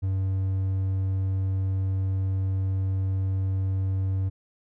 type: tone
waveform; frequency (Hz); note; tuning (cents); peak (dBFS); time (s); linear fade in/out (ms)
triangle; 95.5; G2; -45; -21; 0.02-4.3; 20
effects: none